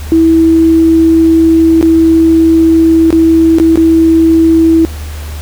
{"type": "tone with dropouts", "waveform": "sine", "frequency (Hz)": 326.2, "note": "E4", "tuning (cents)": -18, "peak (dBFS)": -3, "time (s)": [0.12, 4.85], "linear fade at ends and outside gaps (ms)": 0, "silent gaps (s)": [[1.812, 1.827], [3.105, 3.127], [3.585, 3.599], [3.757, 3.774]], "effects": ["added 75 Hz sine -19 dBFS peak until 5.41 s", "pink hiss -30 dBFS RMS until 5.41 s"]}